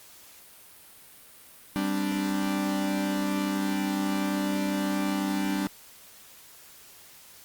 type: chord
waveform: 45% pulse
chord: G suspended fourth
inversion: none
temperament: equal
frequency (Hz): 196 / 261.6 / 293.7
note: G3 / C4 / D4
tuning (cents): 0 / 0 / 0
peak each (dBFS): -29 / -35 / -29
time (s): 1.76-5.67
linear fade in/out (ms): 0
effects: white hiss -51 dBFS RMS until 7.44 s + Opus 48 kbps